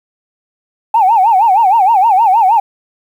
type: tone with vibrato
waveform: sine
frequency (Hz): 830.6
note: G#5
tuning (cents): 0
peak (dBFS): -5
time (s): 0.94-2.6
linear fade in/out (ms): 5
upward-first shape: sine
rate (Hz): 6.4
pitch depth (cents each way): 210
effects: tanh soft clip ceiling -1 dBFS + 7-bit